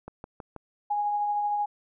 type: click train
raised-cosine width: 1 ms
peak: -25 dBFS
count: 4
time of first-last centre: 0.08-0.563 s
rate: 6.21 Hz
type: tone with tremolo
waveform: sine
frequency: 827 Hz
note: G#5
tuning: 8 cents flat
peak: -23 dBFS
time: 0.9-1.66 s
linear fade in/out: 10 ms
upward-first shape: triangle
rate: 13 Hz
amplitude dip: 30%
effects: none